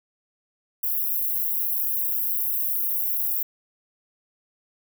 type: high-pass noise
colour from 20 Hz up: white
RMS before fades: -25 dBFS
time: 0.83-3.43 s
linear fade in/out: 5 ms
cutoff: 12000 Hz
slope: 48 dB/octave
effects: none